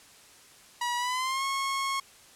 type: tone with pitch glide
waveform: sawtooth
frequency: 966 to 1090.6 Hz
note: B5 to C#6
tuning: -39 to -29 cents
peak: -24 dBFS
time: 0.81-2 s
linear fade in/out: 5 ms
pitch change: +210 cents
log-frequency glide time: 0.97-1.44 s
effects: white hiss -54 dBFS RMS until 2.35 s + low-pass 10000 Hz 12 dB/octave